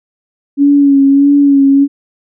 sine tone with vibrato, 280 Hz, C#4, 18 cents sharp, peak -4 dBFS, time 0.57-1.88 s, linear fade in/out 50 ms, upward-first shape sine, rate 1.6 Hz, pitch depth 34 cents each way, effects none

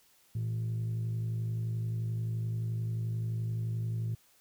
sine tone pair together, 113.8 / 165.3 Hz, A#2 / E3, -41 / +5 cents, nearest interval tritone, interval 646 cents, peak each -29 / -39 dBFS, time 0.35-4.15 s, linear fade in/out 5 ms, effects tanh soft clip ceiling -28 dBFS + white hiss -65 dBFS RMS until 4.4 s

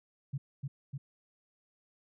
sine tone with echo, 137.6 Hz, C#3, 12 cents flat, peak -32 dBFS, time 0.33-0.38 s, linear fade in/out 10 ms, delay 300 ms, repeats 2, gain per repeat -2 dB, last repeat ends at 0.98 s, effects none

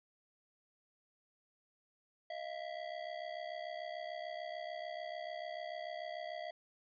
square ring-modulated tone, 659.3 Hz, E5, in tune, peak -39 dBFS, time 2.3-6.51 s, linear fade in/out 2 ms, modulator 33.4 Hz, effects resampled to 11025 Hz

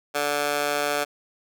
15% pulse tone with high-pass filter, 145.6 Hz, D3, 15 cents flat, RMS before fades -25 dBFS, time 0.14-1.05 s, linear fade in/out 20 ms, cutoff 710 Hz, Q 1.2, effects none

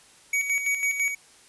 square tone with tremolo, 2254 Hz, C#7, 28 cents sharp, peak -22 dBFS, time 0.33-1.15 s, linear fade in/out 5 ms, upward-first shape square, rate 6 Hz, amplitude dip 55%, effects white hiss -54 dBFS RMS until 1.48 s + resampled to 24000 Hz

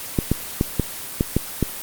clicks, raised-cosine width 3 ms, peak -4 dBFS, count 7, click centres 0.188 / 0.316 / 0.611 / 0.797 / 1.209 / 1.366 / 1.627 s, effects white hiss -32 dBFS RMS until 1.82 s + Opus 24 kbps

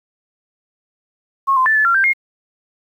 sine tone with pitch steps, 1087 / 1035 / 1760 / 1732 / 1375 / 1575 / 2138 Hz, C#6 / C6 / A6 / A6 / F6 / G6 / C7, -34 / -19 / 0 / -28 / -27 / +8 / +37 cents, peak -11 dBFS, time 1.47-2.135 s, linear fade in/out 20 ms, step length 95 ms, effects 8-bit

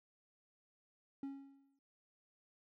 triangle tone with exponential decay, 275.1 Hz, C#4, 13 cents flat, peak -37 dBFS, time 1.23-1.79 s, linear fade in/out 2 ms, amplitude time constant 120 ms, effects none

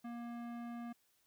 square tone with low-pass filter, 236.6 Hz, A#3, 26 cents sharp, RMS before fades -45 dBFS, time 0.04-0.93 s, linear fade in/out 10 ms, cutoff 1700 Hz, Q 0.81, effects white hiss -75 dBFS RMS until 1.26 s

